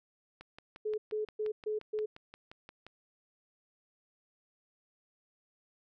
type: click train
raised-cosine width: 0.3 ms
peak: -32 dBFS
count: 15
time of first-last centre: 0.41-2.866 s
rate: 5.7 Hz
type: tone bursts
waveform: sine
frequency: 427.8 Hz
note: A4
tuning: 49 cents flat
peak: -31 dBFS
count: 5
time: 0.85-2.06 s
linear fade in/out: 10 ms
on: 130 ms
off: 140 ms
effects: none